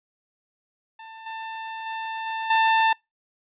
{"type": "tone with level steps", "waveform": "sawtooth", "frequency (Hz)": 892, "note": "A5", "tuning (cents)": 23, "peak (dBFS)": [-36, -28, -25, -23, -13], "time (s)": [0.99, 2.93], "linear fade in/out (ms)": 5, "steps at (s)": [1.26, 1.86, 2.26, 2.5], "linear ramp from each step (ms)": 5, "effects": ["noise-tail reverb RT60 0.2 s tail -26 dB re dry", "resampled to 8000 Hz"]}